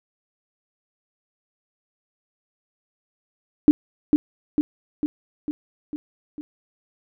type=tone with echo; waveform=sine; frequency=297 Hz; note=D4; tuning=20 cents sharp; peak=-7 dBFS; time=3.68-3.71 s; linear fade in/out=0 ms; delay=450 ms; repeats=6; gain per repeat=-4 dB; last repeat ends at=6.41 s; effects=none